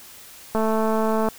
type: click train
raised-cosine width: 1 ms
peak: -10 dBFS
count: 163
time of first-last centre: 0.55-1.286 s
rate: 220 Hz
effects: white hiss -44 dBFS RMS until 1.38 s

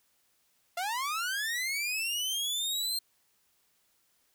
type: linear sweep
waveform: sawtooth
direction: up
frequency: 676 to 4201 Hz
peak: -27 dBFS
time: 0.77-2.99 s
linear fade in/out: 5 ms
effects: white hiss -71 dBFS RMS until 4.34 s

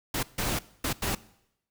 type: noise bursts at uneven times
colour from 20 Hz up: pink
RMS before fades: -29 dBFS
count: 4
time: 0.14-0.23 / 0.38-0.59 / 0.84-0.93 / 1.02-1.15 s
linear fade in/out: 5 ms
effects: noise-tail reverb RT60 0.8 s tail -20 dB re dry

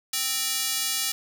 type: tone with high-pass filter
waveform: square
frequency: 261.6 Hz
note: C4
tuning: in tune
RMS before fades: -27 dBFS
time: 0.13-1.12 s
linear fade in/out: 5 ms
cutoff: 4000 Hz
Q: 0.71
effects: none

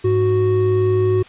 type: tone pair together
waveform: triangle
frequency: 103.83 / 370 Hz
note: G#2 / F#4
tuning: 0 / 0 cents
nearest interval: octave + minor seventh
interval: 2200 cents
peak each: -16 / -13 dBFS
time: 0.04-1.23 s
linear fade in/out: 10 ms
effects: white hiss -44 dBFS RMS until 1.28 s + resampled to 8000 Hz

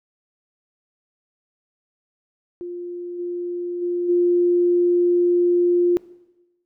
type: tone with level steps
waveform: sine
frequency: 351.3 Hz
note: F4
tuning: 10 cents sharp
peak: -28 / -24 / -20 / -14 dBFS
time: 2.61-5.97 s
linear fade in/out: 0 ms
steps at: 3.18 / 3.81 / 4.08 s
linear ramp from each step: 20 ms
effects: noise-tail reverb RT60 1.0 s tail -20 dB re dry

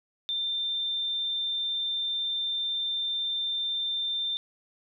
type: tone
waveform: sine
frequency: 3582 Hz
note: A7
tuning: 30 cents sharp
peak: -27 dBFS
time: 0.29-4.37 s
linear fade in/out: 0 ms
effects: none

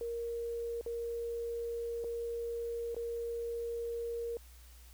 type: tone with dropouts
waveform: sine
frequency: 467.5 Hz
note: A#4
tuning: 5 cents sharp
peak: -35 dBFS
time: 0.01-4.37 s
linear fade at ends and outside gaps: 1 ms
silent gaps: 0.812-0.862 / 2.04-2.044 / 2.946-2.965 s
effects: added 60 Hz sine -53 dBFS peak until 4.93 s + white hiss -61 dBFS RMS until 4.93 s

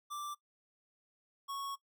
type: tone pair in turn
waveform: square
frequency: 1174.7 / 1106.4 Hz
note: D6 / C#6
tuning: 0 / -4 cents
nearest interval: minor second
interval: 104 cents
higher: first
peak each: -40 / -39 dBFS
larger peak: second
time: 0.1-0.35 / 1.48-1.76 s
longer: second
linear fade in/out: 20 ms
effects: noise-tail reverb RT60 0.1 s tail -19 dB re dry

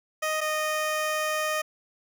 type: tone pair in turn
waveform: 15% pulse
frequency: 622.3 / 617.3 Hz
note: D#5 / D#5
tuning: 0 / -14 cents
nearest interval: unison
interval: 14 cents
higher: first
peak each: -19 dBFS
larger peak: neither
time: 0.22-0.41 / 0.41-1.62 s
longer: second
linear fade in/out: 10 ms
effects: none

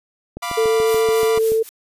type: click train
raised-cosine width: 2 ms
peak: -17 dBFS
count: 9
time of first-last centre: 0.37-1.519 s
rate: 6.96 Hz
type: chord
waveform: sawtooth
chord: B diminished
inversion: second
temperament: equal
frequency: 698.5 / 987.8 / 1174.7 Hz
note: F5 / B5 / D6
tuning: 0 / 0 / 0 cents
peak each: -24 dBFS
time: 0.42-1.39 s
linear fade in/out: 10 ms
type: tone with vibrato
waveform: sine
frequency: 444.9 Hz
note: A4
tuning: 19 cents sharp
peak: -14 dBFS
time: 0.57-1.63 s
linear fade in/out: 10 ms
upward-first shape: sine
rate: 7 Hz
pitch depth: 11 cents each way
type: noise with tremolo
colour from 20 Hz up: blue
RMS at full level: -29 dBFS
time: 0.87-1.69 s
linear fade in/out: 0 ms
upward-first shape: triangle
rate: 3.7 Hz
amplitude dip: 95%
effects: resampled to 32000 Hz

